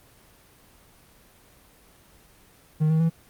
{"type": "tone with pitch steps", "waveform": "triangle", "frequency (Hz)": [155, 159, 164.3], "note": ["D#3", "D#3", "E3"], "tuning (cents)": [-6, 38, -5], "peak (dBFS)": -16, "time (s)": [2.8, 3.1], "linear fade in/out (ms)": 20, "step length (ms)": 100, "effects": ["pink hiss -55 dBFS RMS until 3.29 s", "Opus 24 kbps"]}